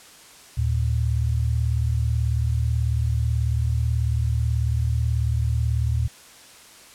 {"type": "tone pair together", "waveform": "sine", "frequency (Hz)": [76.1, 114.38], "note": ["D#2", "A#2"], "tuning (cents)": [-38, -32], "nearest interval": "perfect fifth", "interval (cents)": 706, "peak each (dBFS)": -22, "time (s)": [0.57, 6.08], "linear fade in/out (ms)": 10, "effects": ["white hiss -47 dBFS RMS until 6.94 s", "low-pass 10000 Hz 12 dB/octave"]}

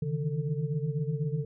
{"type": "tone cluster", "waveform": "sine", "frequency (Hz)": [138.4, 154.3, 162.5, 445.8], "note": ["C#3", "D#3", "E3", "A4"], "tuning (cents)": [-2, -14, -24, 23], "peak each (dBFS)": [-32, -31, -37, -38], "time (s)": [0.02, 1.45], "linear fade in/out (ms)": 5, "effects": []}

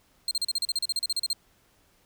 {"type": "tone bursts", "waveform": "35% pulse", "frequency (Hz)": 4186, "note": "C8", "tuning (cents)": 0, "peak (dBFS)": -23, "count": 16, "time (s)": [0.28, 1.331], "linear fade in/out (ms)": 2, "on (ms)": 31, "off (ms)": 37, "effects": ["pink hiss -64 dBFS RMS until 2.05 s"]}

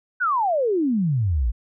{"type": "exponential sweep", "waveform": "sine", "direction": "down", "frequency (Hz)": [1546, 51.2], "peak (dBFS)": -18, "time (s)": [0.2, 1.52], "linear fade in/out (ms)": 20, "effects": []}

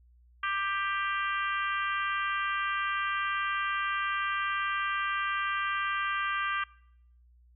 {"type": "harmonic tone", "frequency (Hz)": 394.4, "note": "G4", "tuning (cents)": 11, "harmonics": [3, 4, 5, 6, 7, 8], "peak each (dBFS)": [-31, -33, -38, -40, -40, -42], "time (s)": [0.43, 6.64], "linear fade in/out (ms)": 5, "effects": ["noise-tail reverb RT60 0.7 s tail -22 dB re dry", "added 60 Hz sine -57 dBFS peak until 7.55 s"]}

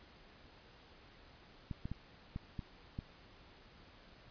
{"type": "clicks", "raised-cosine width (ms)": 5, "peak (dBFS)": -28, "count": 6, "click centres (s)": [1.712, 1.855, 1.916, 2.361, 2.592, 2.989], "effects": ["pink hiss -60 dBFS RMS until 4.3 s", "resampled to 11025 Hz"]}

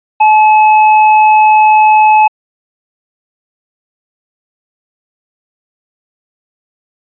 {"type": "tone with tanh clipping", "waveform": "sine", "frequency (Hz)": 859, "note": "A5", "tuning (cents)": -42, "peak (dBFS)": -5, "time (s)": [0.2, 2.28], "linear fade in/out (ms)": 10, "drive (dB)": 11, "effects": ["resampled to 8000 Hz"]}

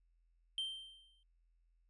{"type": "tone with exponential decay", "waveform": "triangle", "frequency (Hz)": 3136, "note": "G7", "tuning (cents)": 0, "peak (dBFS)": -33, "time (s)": [0.58, 1.23], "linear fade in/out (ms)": 1, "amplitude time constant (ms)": 140, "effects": ["added 42 Hz sine -70 dBFS peak until 1.89 s", "resampled to 24000 Hz"]}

